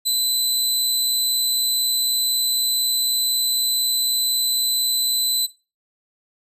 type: tone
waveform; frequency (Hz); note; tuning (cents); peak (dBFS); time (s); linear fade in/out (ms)
20% pulse; 4019; B7; +30; -12; 0.05-5.47; 20
effects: noise-tail reverb RT60 0.3 s tail -18 dB re dry + resampled to 32000 Hz